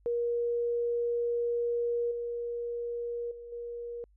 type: tone with level steps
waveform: sine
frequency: 474.5 Hz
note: A#4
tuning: 31 cents sharp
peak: -27 / -32 / -42 / -36 dBFS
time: 0.06-4.04 s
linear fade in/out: 0 ms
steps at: 2.11 / 3.31 / 3.52 s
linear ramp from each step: 5 ms
effects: added 50 Hz sine -60 dBFS peak until 4.16 s